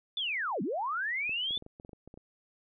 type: linear two-way sweep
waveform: sine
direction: down then up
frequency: 3553 to 164.6 to 3553 Hz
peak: -30 dBFS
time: 0.17-1.58 s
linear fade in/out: 2 ms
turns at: 0.62 s
type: clicks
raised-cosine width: 2 ms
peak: -35 dBFS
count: 12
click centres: 1.294 / 1.508 / 1.574 / 1.624 / 1.664 / 1.799 / 1.849 / 1.893 / 1.932 / 2.076 / 2.141 / 2.175 s
effects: none